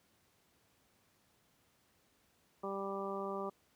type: harmonic tone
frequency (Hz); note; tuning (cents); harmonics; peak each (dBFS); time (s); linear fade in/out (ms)
196.3; G3; +3; 1 / 2 / 3 / 4 / 5 / 6; -45 / -41 / -44 / -47 / -47 / -44; 2.63-3.5; 10
effects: pink hiss -72 dBFS RMS until 3.75 s + high-pass 80 Hz 12 dB/octave